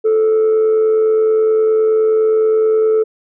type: tone with amplitude modulation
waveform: sine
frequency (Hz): 437.8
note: A4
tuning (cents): -9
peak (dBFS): -6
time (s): 0.04-3.04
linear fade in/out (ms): 20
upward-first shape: sine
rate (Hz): 89.6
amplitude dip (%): 40
effects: tanh soft clip ceiling -8 dBFS